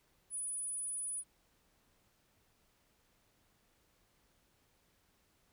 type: tone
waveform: sine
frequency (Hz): 9890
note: D#9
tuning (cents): -12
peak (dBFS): -37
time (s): 0.3-1.24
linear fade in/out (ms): 50
effects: pink hiss -73 dBFS RMS until 5.52 s